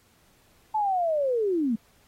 sine linear sweep, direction down, 880 to 210 Hz, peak -22 dBFS, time 0.74-1.76 s, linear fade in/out 10 ms, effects pink hiss -62 dBFS RMS until 2.07 s + AAC 48 kbps

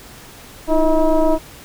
sine tone with frequency modulation, 311.1 Hz, D#4, in tune, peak -11 dBFS, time 0.67-1.39 s, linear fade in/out 50 ms, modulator 325 Hz, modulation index 1.6, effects pink hiss -40 dBFS RMS until 1.64 s

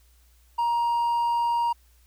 triangle tone with hard clipping, 942 Hz, A#5, 18 cents sharp, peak -22 dBFS, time 0.58-1.73 s, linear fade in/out 10 ms, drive 5 dB, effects added 60 Hz sine -56 dBFS peak until 2.06 s + white hiss -64 dBFS RMS until 2.06 s

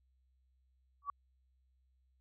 sine tone with exponential growth, 1140 Hz, C#6, 48 cents sharp, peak -31 dBFS, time 1.02-1.1 s, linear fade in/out 2 ms, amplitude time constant 16 ms, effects added 64 Hz sine -70 dBFS peak until 2.2 s

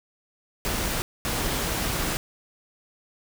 pink noise bursts at uneven times, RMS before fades -27 dBFS, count 2, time 0.65-1.02 / 1.25-2.17 s, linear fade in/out 0 ms, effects none

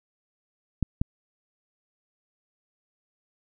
clicks, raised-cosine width 5 ms, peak -11 dBFS, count 2, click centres 0.827 / 1.015 s, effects none

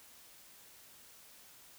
silence, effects white hiss -58 dBFS RMS until 1.78 s

